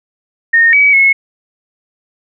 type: tone with pitch steps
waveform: sine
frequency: 1840 / 2275 / 2183 Hz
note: A#6 / C#7 / C#7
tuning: -23 / +44 / -27 cents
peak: -5 dBFS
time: 0.53-1.13 s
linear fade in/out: 10 ms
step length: 200 ms
effects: none